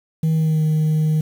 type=tone with pitch glide; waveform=sine; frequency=159.6 to 155.33 Hz; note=D#3 to D#3; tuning=+44 to -3 cents; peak=-12 dBFS; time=0.23-1.21 s; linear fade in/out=5 ms; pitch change=-47 cents; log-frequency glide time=0.34-0.63 s; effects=tanh soft clip ceiling -14 dBFS + 7-bit